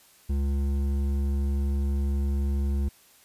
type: tone with hard clipping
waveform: sine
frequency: 69.7 Hz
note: C#2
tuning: 10 cents sharp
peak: -25 dBFS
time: 0.29-2.89 s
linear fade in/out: 10 ms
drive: 9 dB
effects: white hiss -57 dBFS RMS until 3.24 s + resampled to 32000 Hz